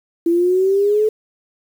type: linear sweep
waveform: sine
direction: up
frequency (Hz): 333.5 to 435.7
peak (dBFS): -12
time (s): 0.26-1.09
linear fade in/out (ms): 5
effects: 7-bit